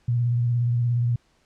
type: tone with vibrato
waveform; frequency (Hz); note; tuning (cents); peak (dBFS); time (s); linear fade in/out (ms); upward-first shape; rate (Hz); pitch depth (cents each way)
sine; 120; B2; -49; -19; 0.08-1.16; 5; sine; 17; 34
effects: pink hiss -64 dBFS RMS until 1.45 s + low-pass 7000 Hz 12 dB/octave